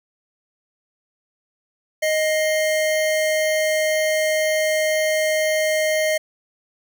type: tone pair together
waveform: square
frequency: 623 / 2109 Hz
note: D#5 / C7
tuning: +2 / +13 cents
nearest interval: octave + major sixth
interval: 2111 cents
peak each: -19 / -26 dBFS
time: 2.02-6.18 s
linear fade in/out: 10 ms
effects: none